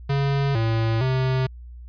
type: tone with pitch steps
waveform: square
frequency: 139.4 / 112.9 / 130.4 Hz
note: C#3 / A2 / C3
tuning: +10 / +45 / -5 cents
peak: -20 dBFS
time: 0.09-1.47 s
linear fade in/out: 10 ms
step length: 460 ms
effects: added 60 Hz sine -37 dBFS peak until 1.88 s + resampled to 11025 Hz